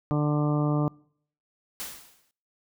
harmonic tone, 148.5 Hz, D3, 20 cents sharp, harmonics 1 / 2 / 3 / 4 / 5 / 6 / 7 / 8, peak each -24 / -27 / -35 / -34 / -38 / -41 / -40 / -37 dBFS, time 0.11-0.88 s, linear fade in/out 0 ms
white noise with exponential decay, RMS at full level -33 dBFS, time 1.8-2.31 s, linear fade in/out 0 ms, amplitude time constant 110 ms
effects noise-tail reverb RT60 0.6 s tail -25 dB re dry

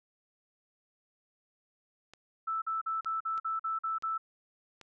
clicks, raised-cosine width 0.2 ms, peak -33 dBFS, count 5, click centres 2.136 / 3.047 / 3.378 / 4.024 / 4.813 s
sine tone bursts, 1318.5 Hz, E6, in tune, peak -30 dBFS, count 9, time 2.47-4.18 s, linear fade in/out 10 ms, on 150 ms, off 45 ms
effects none

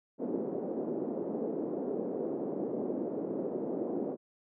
white band-pass noise, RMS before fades -35 dBFS, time 0.18-4.17 s, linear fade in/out 50 ms, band 220 to 470 Hz, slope 24 dB/octave, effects none

